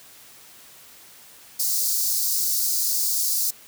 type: high-pass noise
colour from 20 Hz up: white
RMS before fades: -23 dBFS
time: 1.59-3.51 s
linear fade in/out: 10 ms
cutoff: 4400 Hz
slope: 48 dB/octave
effects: white hiss -48 dBFS RMS until 3.67 s + high-pass 60 Hz 12 dB/octave